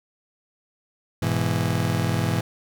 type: chord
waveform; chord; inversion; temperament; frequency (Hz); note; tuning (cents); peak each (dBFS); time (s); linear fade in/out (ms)
35% pulse; E major; first; just; 103.01 / 123.61 / 164.81; G#2 / B2 / E3; -14 / +2 / 0; -24; 1.22-2.41; 5
effects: none